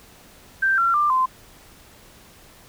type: tone with pitch steps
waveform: sine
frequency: 1568 / 1365 / 1188.3 / 1034.5 Hz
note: G6 / F6 / D6 / C6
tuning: 0 / -40 / +20 / -20 cents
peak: -16 dBFS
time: 0.62-1.26 s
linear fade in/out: 10 ms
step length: 160 ms
effects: pink hiss -49 dBFS RMS until 2.68 s